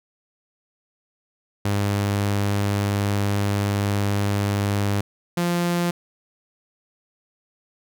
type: tone pair in turn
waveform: sawtooth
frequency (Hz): 101.2 / 173.76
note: G#2 / F3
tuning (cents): -44 / -8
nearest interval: major sixth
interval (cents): 936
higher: second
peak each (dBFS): -16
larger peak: neither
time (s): 1.65-5.01 / 5.37-5.91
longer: first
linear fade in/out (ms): 5
effects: none